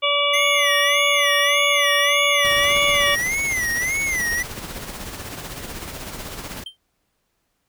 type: harmonic tone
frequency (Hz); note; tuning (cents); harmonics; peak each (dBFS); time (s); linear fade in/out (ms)
575; D5; -37; 1 / 2 / 4 / 5 / 6; -23 / -23 / -23 / -23 / -23; 0.02-3.16; 20
type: tone with vibrato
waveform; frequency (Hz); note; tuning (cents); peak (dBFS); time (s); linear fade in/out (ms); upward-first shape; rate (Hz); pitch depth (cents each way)
square; 2034; C7; -50; -21; 0.33-4.43; 10; sine; 1.7; 150
type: noise with tremolo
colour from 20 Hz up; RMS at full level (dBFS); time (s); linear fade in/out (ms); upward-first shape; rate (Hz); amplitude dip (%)
pink; -31; 2.44-6.64; 10; sine; 16; 45
type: tone with exponential decay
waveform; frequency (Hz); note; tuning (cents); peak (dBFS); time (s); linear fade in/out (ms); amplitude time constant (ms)
triangle; 3135; G7; -1; -26; 6.66-6.77; 5; 23
effects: pink hiss -71 dBFS RMS until 7.68 s